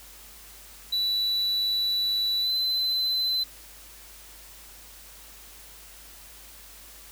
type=tone with pitch glide; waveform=triangle; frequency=3951 to 4043 Hz; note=B7 to B7; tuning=0 to +40 cents; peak=-22 dBFS; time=0.92-3.44 s; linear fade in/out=10 ms; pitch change=+40 cents; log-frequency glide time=2.41-2.51 s; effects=added 50 Hz sine -53 dBFS peak until 7.11 s + white hiss -48 dBFS RMS until 7.11 s